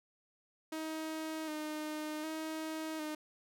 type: tone with vibrato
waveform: sawtooth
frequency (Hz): 311.1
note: D#4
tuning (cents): 0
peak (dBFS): -34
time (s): 0.72-3.15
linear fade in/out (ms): 5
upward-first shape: square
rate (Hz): 0.66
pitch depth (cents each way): 28
effects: none